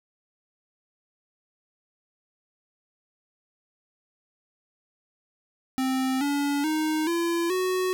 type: tone with pitch steps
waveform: square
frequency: 261.6 / 285.3 / 311.1 / 339.3 / 370 Hz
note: C4 / C#4 / D#4 / F4 / F#4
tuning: 0 / +50 / 0 / -50 / 0 cents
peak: -24 dBFS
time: 5.78-7.93 s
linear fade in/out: 0 ms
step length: 430 ms
effects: none